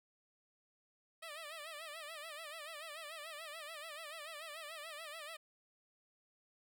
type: tone with vibrato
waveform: 10% pulse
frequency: 622.3 Hz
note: D#5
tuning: in tune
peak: -38 dBFS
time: 1.22-5.37 s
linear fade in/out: 10 ms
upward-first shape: sine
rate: 6.9 Hz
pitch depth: 120 cents each way
effects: none